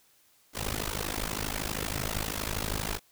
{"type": "noise with amplitude modulation", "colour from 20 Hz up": "pink", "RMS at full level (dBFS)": -29, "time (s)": [0.53, 3], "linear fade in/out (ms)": 50, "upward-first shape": "sine", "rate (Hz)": 52.6, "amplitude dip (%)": 95, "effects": ["white hiss -64 dBFS RMS until 3.11 s"]}